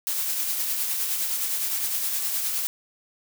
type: noise with tremolo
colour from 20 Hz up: blue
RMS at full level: -25 dBFS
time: 0.07-2.67 s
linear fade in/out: 0 ms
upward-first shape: triangle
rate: 9.7 Hz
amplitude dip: 40%
effects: none